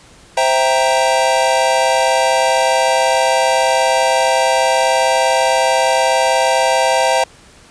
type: chord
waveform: square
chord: C dominant seventh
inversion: none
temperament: equal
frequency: 523.3 / 659.3 / 784 / 932.3 Hz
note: C5 / E5 / G5 / Bb5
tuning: 0 / 0 / 0 / 0 cents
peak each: -18 dBFS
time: 0.37-7.24 s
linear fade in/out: 5 ms
effects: pink hiss -44 dBFS RMS until 7.7 s + resampled to 22050 Hz